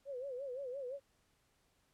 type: tone with vibrato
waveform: sine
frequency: 526 Hz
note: C5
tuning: 9 cents sharp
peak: -40 dBFS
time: 0.05-1 s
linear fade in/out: 50 ms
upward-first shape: sine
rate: 5.8 Hz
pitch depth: 130 cents each way
effects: pink hiss -75 dBFS RMS until 1.93 s + low-pass 12000 Hz 12 dB/octave